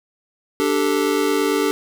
square chord, D suspended fourth, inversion none, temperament just, 293.7 / 391.6 / 440.5 Hz, D4 / G4 / A4, 0 / -2 / +2 cents, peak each -22 dBFS, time 0.6-1.71 s, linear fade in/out 0 ms, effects none

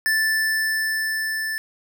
square tone with level ramp, 1760 Hz, A6, in tune, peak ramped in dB -18 to -25 dBFS, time 0.06-1.58 s, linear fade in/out 0 ms, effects 10-bit

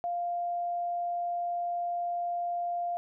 sine tone, 698 Hz, F5, 1 cent flat, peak -29 dBFS, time 0.04-2.97 s, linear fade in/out 0 ms, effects none

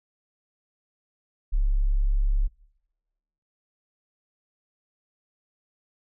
sine tone, 34.65 Hz, C#1, in tune, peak -19 dBFS, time 1.52-2.48 s, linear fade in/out 20 ms, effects noise-tail reverb RT60 1.0 s tail -23 dB re dry

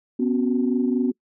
sine chord, B suspended second, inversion none, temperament equal with one note detuned, 246.9 / 271.3 / 370 Hz, B3 / C#4 / F#4, 0 / -37 / 0 cents, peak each -20 / -24 / -26 dBFS, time 0.19-1.12 s, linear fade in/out 10 ms, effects noise-tail reverb RT60 0.1 s tail -26 dB re dry + tanh soft clip ceiling -9 dBFS

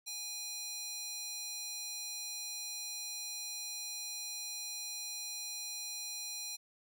square tone with high-pass filter, 820 Hz, G#5, 22 cents flat, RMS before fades -42 dBFS, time 0.06-6.57 s, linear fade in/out 20 ms, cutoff 4700 Hz, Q 1.6, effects none

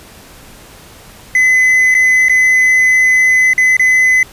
triangle tone with dropouts, 2024 Hz, B6, 42 cents sharp, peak -5 dBFS, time 1.35-4.23 s, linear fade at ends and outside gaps 2 ms, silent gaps 1.943-1.949 / 2.285-2.295 / 3.534-3.579 / 3.768-3.795 s, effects pink hiss -38 dBFS RMS until 4.32 s + resampled to 32000 Hz

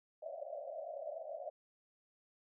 white band-pass noise, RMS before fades -45 dBFS, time 0.22-1.5 s, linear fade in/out 5 ms, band 560 to 680 Hz, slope 96 dB/octave, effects none

